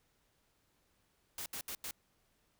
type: noise bursts at uneven times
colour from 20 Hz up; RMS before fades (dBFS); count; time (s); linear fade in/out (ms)
white; -42; 4; 1.38-1.46 / 1.53-1.61 / 1.68-1.75 / 1.84-1.91; 2
effects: pink hiss -75 dBFS RMS until 2.59 s